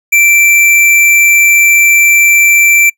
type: tone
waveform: square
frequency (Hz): 2343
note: D7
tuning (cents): -5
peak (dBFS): -5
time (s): 0.12-2.9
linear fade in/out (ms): 10
effects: noise-tail reverb RT60 0.1 s tail -25 dB re dry